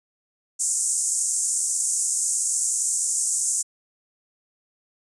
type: band-pass noise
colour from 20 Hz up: pink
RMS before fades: -24 dBFS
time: 0.59-3.63 s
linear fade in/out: 20 ms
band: 6700 to 9300 Hz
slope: 48 dB/octave
effects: resampled to 24000 Hz

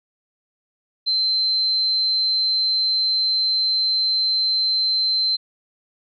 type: tone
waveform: sine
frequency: 4100 Hz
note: C8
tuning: 36 cents flat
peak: -17 dBFS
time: 1.06-5.37 s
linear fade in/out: 20 ms
effects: none

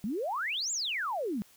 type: exponential two-way sweep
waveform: sine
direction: up then down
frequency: 188.9 to 7650 to 188.9 Hz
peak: -30 dBFS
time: 0.04-1.42 s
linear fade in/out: 0 ms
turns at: 0.72 s
effects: white hiss -60 dBFS RMS until 1.56 s

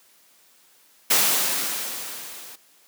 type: noise with level ramp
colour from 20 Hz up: white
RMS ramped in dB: -17 to -42 dBFS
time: 1.1-2.56 s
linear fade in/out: 10 ms
effects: white hiss -57 dBFS RMS until 2.87 s + high-pass 200 Hz 12 dB/octave

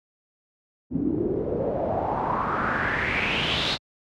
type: noise with low-pass filter sweep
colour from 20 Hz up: pink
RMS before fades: -25 dBFS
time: 0.9-3.78 s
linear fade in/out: 50 ms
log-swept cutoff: 260 to 4100 Hz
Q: 4.8
effects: high-pass 80 Hz 12 dB/octave

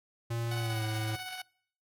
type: tone with pitch glide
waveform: square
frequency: 116.54 to 109.37 Hz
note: A#2 to A2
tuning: 0 to -10 cents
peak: -32 dBFS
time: 0.3-1.16 s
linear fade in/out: 10 ms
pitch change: -110 cents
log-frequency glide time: 0.58-0.84 s
type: tone with tremolo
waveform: 10% pulse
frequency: 742 Hz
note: F#5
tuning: 5 cents sharp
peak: -29 dBFS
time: 0.51-1.42 s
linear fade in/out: 5 ms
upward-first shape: square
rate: 16 Hz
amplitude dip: 30%
effects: noise-tail reverb RT60 0.6 s tail -24 dB re dry + AAC 64 kbps

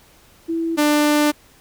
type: tone pair in turn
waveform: sine / sawtooth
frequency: 330 / 297 Hz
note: E4 / D4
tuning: +2 / +20 cents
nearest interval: major second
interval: 182 cents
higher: first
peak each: -19 / -10 dBFS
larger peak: second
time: 0.48-0.77 / 0.77-1.32 s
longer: second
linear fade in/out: 20 ms
effects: pink hiss -51 dBFS RMS until 1.6 s

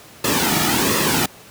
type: noise with flanger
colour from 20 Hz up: pink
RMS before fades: -18 dBFS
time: 0.24-1.26 s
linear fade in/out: 5 ms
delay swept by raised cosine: 1.3 to 1.95 ms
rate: 1.4 Hz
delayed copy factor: -0.6
effects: pink hiss -43 dBFS RMS until 1.5 s + high-pass 100 Hz 12 dB/octave

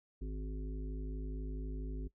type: harmonic tone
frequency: 52.2 Hz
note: G#1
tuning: 10 cents sharp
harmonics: 1 / 3 / 5 / 7 / 8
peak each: -38 / -50 / -48 / -52 / -56 dBFS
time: 0.21-2.08 s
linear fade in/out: 10 ms
effects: noise-tail reverb RT60 0.1 s tail -19 dB re dry

